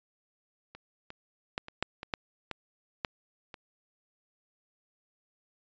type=clicks; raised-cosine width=0.3 ms; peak=-30 / -27 / -16 / -27 / -12 / -23 / -14 / -19 / -14 / -27 dBFS; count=10; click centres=0.75 / 1.104 / 1.579 / 1.684 / 1.826 / 2.031 / 2.138 / 2.513 / 3.048 / 3.542 s; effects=resampled to 16000 Hz